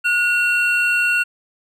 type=tone pair together; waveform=triangle; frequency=1448.3 / 2732 Hz; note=F#6 / F7; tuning=-37 / -39 cents; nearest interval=major seventh; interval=1098 cents; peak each=-16 dBFS; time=0.04-1.24 s; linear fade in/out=20 ms; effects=none